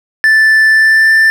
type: tone with pitch glide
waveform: triangle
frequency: 1760 to 1776.3 Hz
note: A6 to A6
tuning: 0 to +16 cents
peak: -3 dBFS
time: 0.24-1.3 s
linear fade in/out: 0 ms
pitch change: +16 cents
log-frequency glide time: 0.69-1.13 s
effects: none